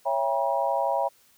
sine chord, C# diminished seventh, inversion none, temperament just, 554.4 / 665.2 / 798.3 / 957.9 Hz, C#5 / E5 / G5 / Bb5, 0 / +16 / +31 / +47 cents, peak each -28 dBFS, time 0.05-1.09 s, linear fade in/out 20 ms, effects white hiss -60 dBFS RMS until 1.37 s

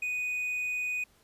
triangle tone, 2484 Hz, D#7, 3 cents flat, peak -28 dBFS, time 0.02-1.04 s, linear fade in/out 5 ms, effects pink hiss -64 dBFS RMS until 1.23 s + resampled to 32000 Hz

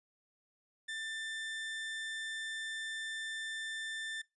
30% pulse tone, 1780 Hz, A6, 20 cents sharp, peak -36 dBFS, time 0.88-4.22 s, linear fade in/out 10 ms, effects noise-tail reverb RT60 0.2 s tail -22 dB re dry + resampled to 22050 Hz

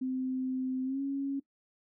sine tone with pitch glide, 258.8 to 275.8 Hz, C4 to C#4, -19 to -9 cents, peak -30 dBFS, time 0.01-1.4 s, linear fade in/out 10 ms, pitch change +110 cents, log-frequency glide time 0.84-1.01 s, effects noise-tail reverb RT60 0.1 s tail -19 dB re dry

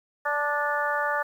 harmonic tone with a mistuned harmonic, 291.9 Hz, D4, 10 cents flat, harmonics 2 / 3 / 4 / 5 / 6, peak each -30 / -30 / -30 / -30 / -30 dBFS, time 0.25-1.23 s, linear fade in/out 10 ms, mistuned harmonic 4, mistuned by +17 cents, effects 9-bit

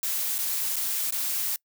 blue noise with dropouts, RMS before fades -28 dBFS, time 0.03-1.56 s, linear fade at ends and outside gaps 1 ms, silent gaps 0.382-0.387 / 0.759-0.765 / 1.107-1.123 s, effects noise-tail reverb RT60 0.1 s tail -25 dB re dry

